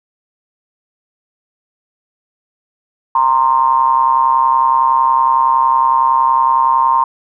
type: ring-modulated tone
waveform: triangle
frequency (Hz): 65.41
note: C2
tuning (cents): 0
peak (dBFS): -4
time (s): 3.15-7.04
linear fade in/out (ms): 5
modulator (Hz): 988
effects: none